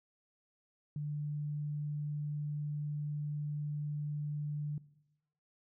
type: tone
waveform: sine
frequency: 148 Hz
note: D3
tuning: 14 cents sharp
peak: -35 dBFS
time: 0.96-4.78 s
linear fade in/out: 2 ms
effects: noise-tail reverb RT60 0.9 s tail -19 dB re dry